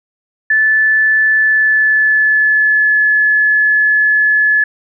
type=tone with pitch glide; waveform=sine; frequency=1745 to 1714 Hz; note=A6 to A6; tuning=-15 to -46 cents; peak=-8 dBFS; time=0.5-4.64 s; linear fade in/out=5 ms; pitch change=-31 cents; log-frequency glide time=1.32-3 s; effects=none